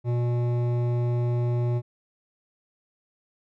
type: tone with hard clipping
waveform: triangle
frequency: 120.7 Hz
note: B2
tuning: 39 cents flat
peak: -24 dBFS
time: 0.04-1.82 s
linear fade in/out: 50 ms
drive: 16 dB
effects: none